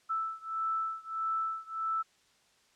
sine beating tone pair, 1318.5 / 1320.1 Hz, E6 / E6, 0 / +2 cents, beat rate 1.6 Hz, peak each -34 / -35 dBFS, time 0.09-2.03 s, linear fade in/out 20 ms, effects white hiss -67 dBFS RMS until 2.75 s + low-pass 7000 Hz 12 dB/octave

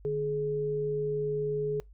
sine tone pair together, 149.06 / 421.6 Hz, D3 / G#4, +26 / +26 cents, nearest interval octave + tritone, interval 1800 cents, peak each -35 / -28 dBFS, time 0.05-1.8 s, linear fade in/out 0 ms, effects noise-tail reverb RT60 0.2 s tail -26 dB re dry + added 50 Hz sine -50 dBFS peak until 1.93 s

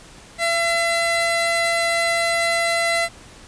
35% pulse tone pair together, 676.1 / 2026 Hz, E5 / B6, +44 / +44 cents, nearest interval octave + perfect fifth, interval 1900 cents, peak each -19 dBFS, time 0.38-3.09 s, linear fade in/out 50 ms, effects pink hiss -44 dBFS RMS until 3.47 s + resampled to 22050 Hz

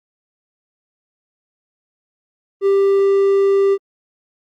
triangle tone, 394.2 Hz, G4, 10 cents sharp, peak -9 dBFS, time 2.61-3.78 s, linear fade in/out 50 ms, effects Opus 32 kbps

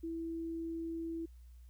sine tone, 329.6 Hz, E4, in tune, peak -37 dBFS, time 0.03-1.26 s, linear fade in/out 10 ms, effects added 60 Hz sine -52 dBFS peak until 1.69 s + white hiss -75 dBFS RMS until 1.69 s

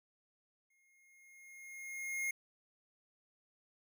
square tone with exponential growth, 2143 Hz, C7, 41 cents sharp, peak -34 dBFS, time 0.7-2.31 s, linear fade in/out 5 ms, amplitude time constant 350 ms, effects none

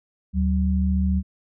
sine tone pair together, 75 / 189 Hz, D2 / F#3, +37 / +37 cents, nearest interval octave + major third, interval 1600 cents, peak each -20 / -22 dBFS, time 0.33-1.23 s, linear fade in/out 50 ms, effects none

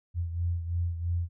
sine beating tone pair, 85.5 / 88.5 Hz, F2 / F2, -36 / +23 cents, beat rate 3 Hz, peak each -28 / -35 dBFS, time 0.14-1.29 s, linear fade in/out 50 ms, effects none

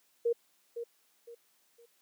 sine tone with echo, 469.4 Hz, A#4, 12 cents sharp, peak -25 dBFS, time 0.25-0.33 s, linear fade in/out 10 ms, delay 510 ms, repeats 3, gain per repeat -10 dB, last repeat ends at 1.86 s, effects white hiss -70 dBFS RMS until 2.01 s + high-pass 200 Hz 12 dB/octave

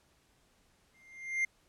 triangle tone with exponential growth, 2100 Hz, C7, 6 cents sharp, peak -24 dBFS, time 0.94-1.45 s, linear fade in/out 5 ms, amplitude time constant 110 ms, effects pink hiss -69 dBFS RMS until 1.68 s + low-pass 11000 Hz 12 dB/octave

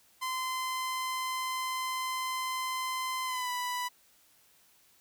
sawtooth tone with pitch glide, 1032 to 988.8 Hz, C6 to B5, -24 to +2 cents, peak -28 dBFS, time 0.21-3.89 s, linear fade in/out 20 ms, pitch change -74 cents, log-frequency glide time 3.25-3.5 s, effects white hiss -64 dBFS RMS until 5 s

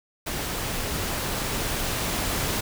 pink noise with level ramp, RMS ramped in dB -30 to -26 dBFS, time 0.26-2.61 s, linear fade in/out 10 ms, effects none

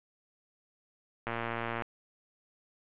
click train, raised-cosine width 0.5 ms, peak -19 dBFS, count 65, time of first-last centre 1.27-1.822 s, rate 116 Hz, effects resampled to 8000 Hz + 8-bit

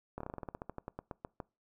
slowing click train, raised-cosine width 1 ms, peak -26 dBFS, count 18, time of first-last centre 0.18-1.402 s, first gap 25 ms, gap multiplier 1.12, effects noise-tail reverb RT60 0.3 s tail -24 dB re dry

